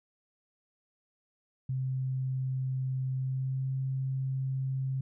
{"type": "tone with pitch glide", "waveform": "sine", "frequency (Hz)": [130.81, 132.79], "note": ["C3", "C3"], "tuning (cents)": [0, 26], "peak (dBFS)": -29, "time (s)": [1.69, 5.01], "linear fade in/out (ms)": 5, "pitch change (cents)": 26, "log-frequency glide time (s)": [3.16, 3.73], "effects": []}